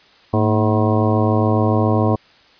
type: harmonic tone with a mistuned harmonic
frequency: 107.2 Hz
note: A2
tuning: 45 cents flat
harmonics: 1 / 2 / 3 / 4 / 5 / 6 / 7 / 9 / 10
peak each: -17 / -20 / -22 / -23 / -24 / -25 / -25 / -27 / -27 dBFS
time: 0.33-2.16 s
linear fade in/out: 10 ms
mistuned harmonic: 2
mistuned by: +98 cents
effects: white hiss -50 dBFS RMS until 2.59 s + resampled to 11025 Hz